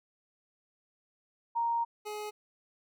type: tone pair in turn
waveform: sine / 25% pulse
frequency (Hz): 932.3 / 421.3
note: A#5 / G#4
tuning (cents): 0 / +25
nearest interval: octave + major second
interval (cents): 1375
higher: first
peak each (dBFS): -27 / -33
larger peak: first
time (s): 1.55-1.85 / 2.05-2.31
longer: first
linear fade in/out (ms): 20
effects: none